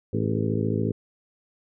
harmonic tone with a mistuned harmonic, 54 Hz, A1, 32 cents flat, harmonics 2 / 3 / 4 / 5 / 6 / 7 / 8 / 9, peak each -27 / -30 / -29 / -31 / -33 / -32 / -33 / -36 dBFS, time 0.13-0.92 s, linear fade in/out 5 ms, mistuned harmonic 7, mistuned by +64 cents, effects none

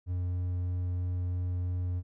triangle tone with hard clipping, 89.7 Hz, F2, 47 cents sharp, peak -30 dBFS, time 0.06-2.03 s, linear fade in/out 50 ms, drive 6 dB, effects none

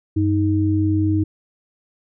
sine tone pair together, 96.3 / 313.4 Hz, G2 / D#4, -30 / +13 cents, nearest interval octave + minor sixth, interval 2043 cents, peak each -18 / -18 dBFS, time 0.16-1.24 s, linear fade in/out 10 ms, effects none

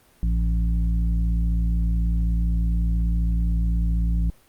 harmonic tone with a mistuned harmonic, 55.9 Hz, A1, 28 cents sharp, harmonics 1 / 2 / 3 / 5, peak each -19 / -33 / -28 / -42 dBFS, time 0.23-4.3 s, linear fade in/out 0 ms, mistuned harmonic 3, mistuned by +30 cents, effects pink hiss -57 dBFS RMS until 4.48 s + Opus 32 kbps

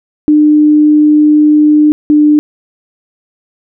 sine tone pair in turn, 301 / 299.1 Hz, D4 / D4, +43 / +32 cents, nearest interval unison, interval 11 cents, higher first, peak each -3 dBFS, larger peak neither, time 0.28-1.92 / 2.1-2.39 s, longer first, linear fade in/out 0 ms, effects none

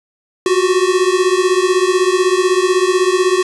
square beating tone pair, 361 / 377 Hz, F#4 / F#4, -43 / +32 cents, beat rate 16 Hz, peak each -15 dBFS, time 0.46-3.43 s, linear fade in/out 2 ms, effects resampled to 22050 Hz + 7-bit

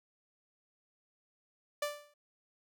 sawtooth tone with exponential decay, 587.3 Hz, D5, in tune, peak -26 dBFS, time 1.82-2.14 s, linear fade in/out 5 ms, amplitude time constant 69 ms, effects none

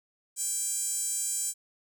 sawtooth tone with high-pass filter, 794 Hz, G5, 22 cents sharp, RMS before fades -31 dBFS, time 0.36-1.54 s, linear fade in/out 50 ms, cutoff 7800 Hz, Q 5.5, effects none

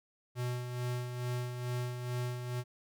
square tone with tremolo, 123.47 Hz, B2, in tune, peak -33 dBFS, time 0.35-2.64 s, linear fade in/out 50 ms, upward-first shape sine, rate 2.3 Hz, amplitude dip 50%, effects none

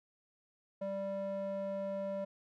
square tone with band-pass filter, 196 Hz, G3, in tune, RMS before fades -38 dBFS, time 0.81-2.25 s, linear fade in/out 10 ms, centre 520 Hz, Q 3.8, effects none

